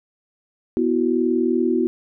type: chord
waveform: sine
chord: B suspended fourth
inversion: none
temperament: equal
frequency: 246.9 / 329.6 / 370 Hz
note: B3 / E4 / F#4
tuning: 0 / 0 / 0 cents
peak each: -21 dBFS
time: 0.77-1.87 s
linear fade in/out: 0 ms
effects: none